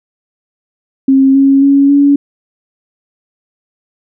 sine tone with pitch steps, 268.6 / 273.5 / 278.4 / 283.4 Hz, C4 / C#4 / C#4 / C#4, +46 / -23 / +8 / +38 cents, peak -4 dBFS, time 1.08-2.16 s, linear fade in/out 5 ms, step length 270 ms, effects none

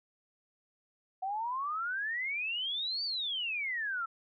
sine exponential two-way sweep, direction up then down, 740 to 4662 to 1312 Hz, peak -32 dBFS, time 1.22-4.06 s, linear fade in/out 10 ms, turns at 3.04 s, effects none

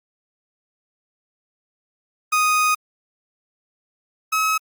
30% pulse tone pair in turn, 1244.5 / 1281.7 Hz, D#6 / E6, 0 / -49 cents, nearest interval minor second, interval 51 cents, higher second, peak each -13 / -15 dBFS, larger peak first, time 2.32-2.75 / 4.32-4.58 s, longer first, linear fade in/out 10 ms, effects Opus 48 kbps

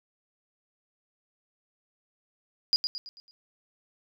sine tone with echo, 4882 Hz, D#8, 34 cents flat, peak -19 dBFS, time 2.73-2.76 s, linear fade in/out 0 ms, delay 110 ms, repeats 5, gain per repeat -7 dB, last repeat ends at 3.31 s, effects none

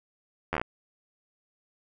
slowing click train, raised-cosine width 0.5 ms, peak -13 dBFS, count 7, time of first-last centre 0.53-0.615 s, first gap 11 ms, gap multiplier 1.1, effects none

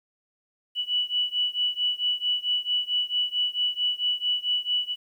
sine beating tone pair, 2953 / 2957.5 Hz, F#7 / F#7, -4 / -1 cents, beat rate 4.5 Hz, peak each -26 / -27 dBFS, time 0.75-4.96 s, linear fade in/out 50 ms, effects 10-bit

